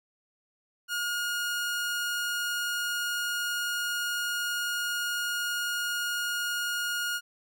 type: tone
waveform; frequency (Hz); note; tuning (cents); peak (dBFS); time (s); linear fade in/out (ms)
sawtooth; 1431; F6; +42; -25; 0.88-7.21; 50
effects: none